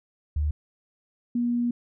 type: tone pair in turn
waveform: sine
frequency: 74.7 / 239.8 Hz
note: D2 / A#3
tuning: +30 / +49 cents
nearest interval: octave + minor sixth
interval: 2019 cents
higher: second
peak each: -22 dBFS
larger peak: neither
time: 0.36-0.51 / 1.35-1.71 s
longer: second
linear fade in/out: 5 ms
effects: none